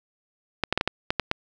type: clicks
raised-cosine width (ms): 0.3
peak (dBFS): -6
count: 8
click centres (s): 0.637 / 0.726 / 0.776 / 0.811 / 0.876 / 1.105 / 1.197 / 1.314
effects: none